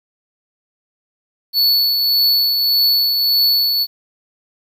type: tone with tremolo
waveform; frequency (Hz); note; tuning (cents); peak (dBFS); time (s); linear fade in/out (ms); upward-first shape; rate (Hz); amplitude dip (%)
square; 4435; C#8; 0; -11; 1.53-3.87; 50; triangle; 1.7; 40
effects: 8-bit